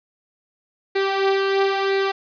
sawtooth tone with flanger, 390.5 Hz, G4, 7 cents flat, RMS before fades -20 dBFS, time 0.95-2.12 s, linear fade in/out 10 ms, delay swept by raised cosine 0.47 to 3.27 ms, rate 1 Hz, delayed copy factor +0.55, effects resampled to 11025 Hz + 8-bit

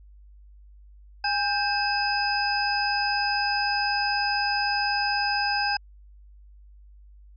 sine tone cluster, 819 / 1574 / 2601 / 5000 Hz, G#5 / G6 / E7 / D#8, -24 / +7 / -24 / +8 cents, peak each -26 / -28 / -32 / -28 dBFS, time 1.24-5.77 s, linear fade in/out 5 ms, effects added 50 Hz sine -47 dBFS peak until 7.36 s

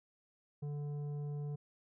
sine tone with tanh clipping, 146 Hz, D3, 10 cents flat, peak -39 dBFS, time 0.62-1.56 s, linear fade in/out 10 ms, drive 9 dB, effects none

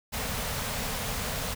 pink band-stop noise, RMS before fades -32 dBFS, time 0.12-1.55 s, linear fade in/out 20 ms, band 270 to 410 Hz, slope 96 dB/octave, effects none

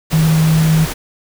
sine tone in noise, 159 Hz, D#3, 38 cents sharp, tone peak -9 dBFS, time 0.12-0.86 s, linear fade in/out 20 ms, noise pink, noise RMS -23 dBFS, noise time 0.1-0.94 s, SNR +11 dB, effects none

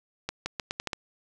accelerating click train, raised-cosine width 0.2 ms, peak -13 dBFS, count 7, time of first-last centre 0.29-0.932 s, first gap 170 ms, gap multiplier 0.81, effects none

